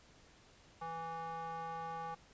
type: tone with band-pass filter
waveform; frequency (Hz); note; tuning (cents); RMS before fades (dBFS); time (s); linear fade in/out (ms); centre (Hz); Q
square; 164.81; E3; 0; -43; 0.81-2.15; 10; 960; 8.8
effects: pink hiss -63 dBFS RMS until 2.33 s + resampled to 16000 Hz